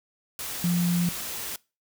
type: tone in noise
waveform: sine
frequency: 174.61 Hz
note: F3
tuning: in tune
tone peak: -21 dBFS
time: 0.64-1.09 s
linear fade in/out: 2 ms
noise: white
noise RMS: -34 dBFS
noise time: 0.39-1.56 s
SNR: +10 dB
effects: noise-tail reverb RT60 0.3 s tail -23 dB re dry